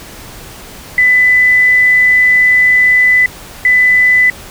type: tone pair in turn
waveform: sine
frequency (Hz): 1999 / 1999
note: B6 / B6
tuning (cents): +20 / +20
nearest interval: unison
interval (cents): 0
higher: neither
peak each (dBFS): -5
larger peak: neither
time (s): 0.98-3.26 / 3.65-4.3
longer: first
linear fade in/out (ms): 2
effects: pink hiss -32 dBFS RMS until 4.5 s